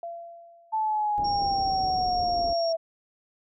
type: tone with exponential decay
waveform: sine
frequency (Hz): 681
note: F5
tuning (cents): -44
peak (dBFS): -31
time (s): 0.03-1.14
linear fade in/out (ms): 2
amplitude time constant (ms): 240
type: linear sweep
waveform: sine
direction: down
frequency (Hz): 880 to 654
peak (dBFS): -23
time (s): 0.72-2.77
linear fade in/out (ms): 20
type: low-pass noise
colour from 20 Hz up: pink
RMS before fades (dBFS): -38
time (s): 1.18-2.53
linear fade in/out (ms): 0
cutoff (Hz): 710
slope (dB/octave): 24
type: tone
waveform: sine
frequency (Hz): 5540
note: F8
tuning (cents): -15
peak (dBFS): -32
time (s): 1.24-2.73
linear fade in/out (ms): 10
effects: none